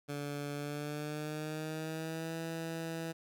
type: tone with pitch glide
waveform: 15% pulse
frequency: 144.4 to 163.97 Hz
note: D3 to E3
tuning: -29 to -9 cents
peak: -31 dBFS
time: 0.08-3.13 s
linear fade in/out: 20 ms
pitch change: +220 cents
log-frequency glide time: 0.53-2.35 s
effects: none